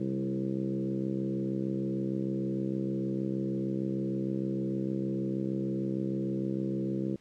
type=harmonic tone with a mistuned harmonic; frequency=66.5 Hz; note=C2; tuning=29 cents sharp; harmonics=2 / 3 / 4 / 5 / 6 / 7 / 8; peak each=-37 / -33 / -41 / -34 / -41 / -44 / -45 dBFS; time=0-7.16 s; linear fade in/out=5 ms; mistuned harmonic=3; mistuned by=-16 cents; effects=pink hiss -64 dBFS RMS until 7.2 s + low-pass 7000 Hz 12 dB/octave